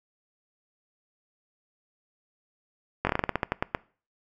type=slowing click train; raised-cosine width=0.5 ms; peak=-9 dBFS; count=13; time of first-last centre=3.05-3.749 s; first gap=20 ms; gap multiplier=1.18; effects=noise-tail reverb RT60 0.4 s tail -22 dB re dry